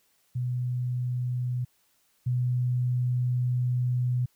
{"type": "tone pair in turn", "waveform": "sine", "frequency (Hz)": [124.3, 124.3], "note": ["B2", "B2"], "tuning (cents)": [12, 12], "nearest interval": "unison", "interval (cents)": 0, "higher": "neither", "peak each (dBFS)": [-26, -23], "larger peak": "second", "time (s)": [[0.35, 1.65], [2.26, 4.26]], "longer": "second", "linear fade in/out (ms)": 10, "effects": ["white hiss -68 dBFS RMS until 4.35 s"]}